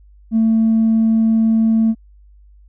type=tone with tanh clipping; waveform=triangle; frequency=223.5 Hz; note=A3; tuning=27 cents sharp; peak=-11 dBFS; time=0.31-1.95 s; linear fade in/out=50 ms; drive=5 dB; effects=added 50 Hz sine -43 dBFS peak until 2.68 s